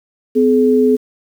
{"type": "tone pair together", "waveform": "sine", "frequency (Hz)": [253.7, 425.7], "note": ["B3", "G#4"], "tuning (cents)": [47, 43], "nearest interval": "major sixth", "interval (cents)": 896, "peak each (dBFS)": [-12, -11], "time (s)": [0.35, 0.97], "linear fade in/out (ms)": 20, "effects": ["7-bit"]}